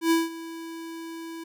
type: tone with ADSR envelope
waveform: square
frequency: 329.6 Hz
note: E4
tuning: in tune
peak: -18 dBFS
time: 0.01-1.44 s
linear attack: 100 ms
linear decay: 180 ms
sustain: -18 dB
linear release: 8 ms
effects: none